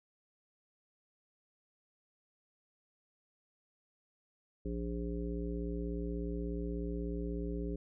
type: harmonic tone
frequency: 58.27 Hz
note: A#1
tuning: in tune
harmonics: 1 / 3 / 5 / 7 / 9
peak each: -38 / -41 / -42 / -42 / -50 dBFS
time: 4.65-7.76 s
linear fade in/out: 5 ms
effects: none